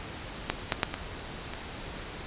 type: clicks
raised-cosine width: 0.3 ms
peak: -9 / -8 / -6 / -15 / -20 dBFS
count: 5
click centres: 0.5 / 0.722 / 0.832 / 0.941 / 1.536 s
effects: pink hiss -40 dBFS RMS until 2.26 s + resampled to 8000 Hz